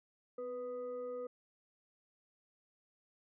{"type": "tone with frequency modulation", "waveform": "sine", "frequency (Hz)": 493.9, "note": "B4", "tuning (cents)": 0, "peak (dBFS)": -39, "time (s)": [0.38, 1.27], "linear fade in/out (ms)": 5, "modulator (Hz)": 748, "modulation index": 0.42, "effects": []}